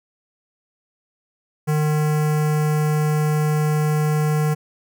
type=tone with notch filter; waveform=square; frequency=152.1 Hz; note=D#3; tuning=39 cents flat; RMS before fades=-19 dBFS; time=1.67-4.55 s; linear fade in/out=20 ms; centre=3700 Hz; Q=0.88; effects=none